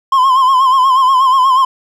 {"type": "tone with vibrato", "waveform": "triangle", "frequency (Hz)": 1046.5, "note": "C6", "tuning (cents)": 0, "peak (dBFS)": -5, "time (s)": [0.12, 1.65], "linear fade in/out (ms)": 5, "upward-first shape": "sine", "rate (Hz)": 8.3, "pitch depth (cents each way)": 71, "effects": []}